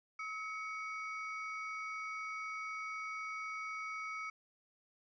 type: ring-modulated tone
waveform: triangle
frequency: 1760 Hz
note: A6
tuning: in tune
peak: -35 dBFS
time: 0.19-4.3 s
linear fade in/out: 5 ms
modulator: 476 Hz
effects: resampled to 16000 Hz + 12-bit